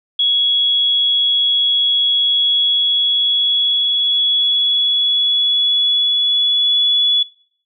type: tone with pitch glide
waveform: sine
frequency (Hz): 3345 to 3411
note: G#7 to G#7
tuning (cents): +12 to +46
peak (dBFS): -12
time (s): 0.19-7.23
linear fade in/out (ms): 5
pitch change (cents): +34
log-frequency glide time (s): 2.15-6.84
effects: noise-tail reverb RT60 0.6 s tail -22 dB re dry